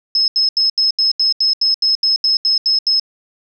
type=tone bursts; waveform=sine; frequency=5180 Hz; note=E8; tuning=31 cents flat; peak=-11 dBFS; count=14; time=0.15-2.997 s; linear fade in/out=2 ms; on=130 ms; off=79 ms; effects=none